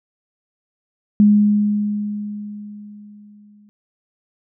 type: tone with exponential decay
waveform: sine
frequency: 207.7 Hz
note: G#3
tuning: in tune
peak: -7 dBFS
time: 1.2-3.69 s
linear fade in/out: 0 ms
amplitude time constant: 540 ms
effects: none